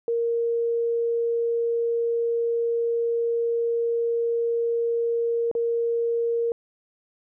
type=tone with dropouts; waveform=sine; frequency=466.2 Hz; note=A#4; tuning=in tune; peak=-21 dBFS; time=0.08-6.52 s; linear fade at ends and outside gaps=1 ms; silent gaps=5.514-5.551 s; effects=none